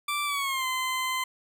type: tone with pitch glide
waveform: 20% pulse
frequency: 1171 to 1031.3 Hz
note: D6 to C6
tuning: -5 to -25 cents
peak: -22 dBFS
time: 0.08-1.24 s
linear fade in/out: 5 ms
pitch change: -220 cents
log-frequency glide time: 0.25-0.66 s
effects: none